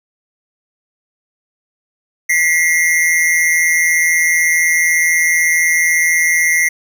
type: tone pair together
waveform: square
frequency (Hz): 1949 / 2113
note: B6 / C7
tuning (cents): -23 / +16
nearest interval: minor second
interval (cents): 139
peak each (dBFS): -15 / -14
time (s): 2.29-6.69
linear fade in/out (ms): 10
effects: none